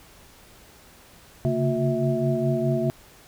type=tone cluster; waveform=sine; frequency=135.4 / 140.2 / 229.1 / 359.7 / 652 Hz; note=C#3 / C#3 / A#3 / F#4 / E5; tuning=-40 / +20 / -30 / -49 / -19 cents; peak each=-27 dBFS; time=1.45-2.9 s; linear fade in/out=0 ms; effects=pink hiss -51 dBFS RMS until 3.27 s